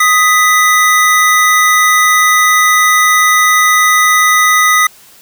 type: tone pair together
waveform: square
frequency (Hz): 1247 / 1982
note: D#6 / B6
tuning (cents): +3 / +6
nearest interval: minor sixth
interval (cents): 803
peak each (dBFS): -10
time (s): 0-4.87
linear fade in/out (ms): 5
effects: white hiss -41 dBFS RMS until 5.21 s